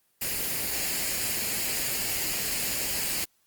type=noise with comb filter; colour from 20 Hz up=white; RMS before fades=-29 dBFS; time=0.21-3.25 s; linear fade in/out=10 ms; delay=0.42 ms; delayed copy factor=+0.5; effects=white hiss -69 dBFS RMS until 3.46 s + Opus 24 kbps